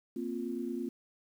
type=chord; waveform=sine; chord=Bb suspended second; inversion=none; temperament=just; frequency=233.1 / 262.2 / 349.6 Hz; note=Bb3 / C4 / F4; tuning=0 / +4 / +2 cents; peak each=-38 / -38 / -38 dBFS; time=0.16-0.89 s; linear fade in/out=5 ms; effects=10-bit